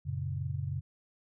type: chord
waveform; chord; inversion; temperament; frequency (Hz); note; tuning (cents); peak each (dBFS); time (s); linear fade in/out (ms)
sine; F# major; none; equal; 92.5 / 116.54 / 138.59; F#2 / A#2 / C#3; 0 / 0 / 0; -36 / -39 / -35; 0.05-0.81; 20
effects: none